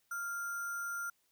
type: tone with sample-and-hold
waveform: sine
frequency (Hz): 1396.9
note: F6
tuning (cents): 0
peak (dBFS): -36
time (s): 0.11-1.1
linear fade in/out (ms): 5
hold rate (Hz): 7350
effects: white hiss -75 dBFS RMS until 1.31 s